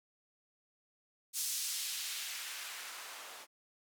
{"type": "noise with band-pass filter sweep", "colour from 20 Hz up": "blue", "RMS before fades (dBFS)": -41, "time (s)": [1.33, 3.47], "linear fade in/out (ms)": 50, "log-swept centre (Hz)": [6600, 650], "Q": 0.84, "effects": []}